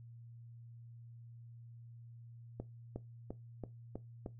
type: accelerating click train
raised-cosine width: 2 ms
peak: -28 dBFS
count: 6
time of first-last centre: 2.6-4.262 s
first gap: 360 ms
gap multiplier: 0.96
effects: noise-tail reverb RT60 0.2 s tail -17 dB re dry + added 117 Hz sine -51 dBFS peak until 4.39 s